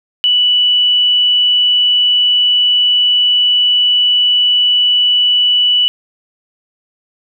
sine tone, 2960 Hz, F#7, in tune, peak -8 dBFS, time 0.24-5.88 s, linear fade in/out 0 ms, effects none

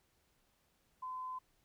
sine tone, 1022 Hz, C6, 41 cents flat, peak -40 dBFS, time 1.02-1.39 s, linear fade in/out 10 ms, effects pink hiss -75 dBFS RMS until 1.64 s

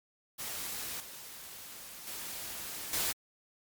white noise with level steps, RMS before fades -39 / -47 / -41 / -32 dBFS, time 0.38-3.13 s, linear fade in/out 20 ms, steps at 1 / 2.07 / 2.93 s, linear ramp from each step 2 ms, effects MP3 96 kbps

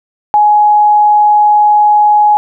sine tone, 838 Hz, G#5, 15 cents sharp, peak -4 dBFS, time 0.34-2.37 s, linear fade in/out 0 ms, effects none

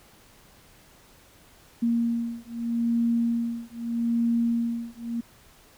sine beating tone pair, 233.1 / 233.9 Hz, A#3 / A#3, 0 / +6 cents, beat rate 0.8 Hz, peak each -26 dBFS, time 1.82-5.21 s, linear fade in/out 10 ms, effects pink hiss -55 dBFS RMS until 5.77 s

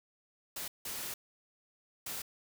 white noise bursts at uneven times, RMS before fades -40 dBFS, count 3, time 0.56-0.68 / 0.85-1.14 / 2.06-2.22 s, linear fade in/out 5 ms, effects none

